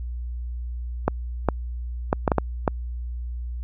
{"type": "clicks", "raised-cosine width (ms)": 1, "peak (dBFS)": -4, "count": 7, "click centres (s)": [1.08, 1.487, 2.129, 2.278, 2.318, 2.383, 2.678], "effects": ["added 60 Hz sine -28 dBFS peak until 3.63 s"]}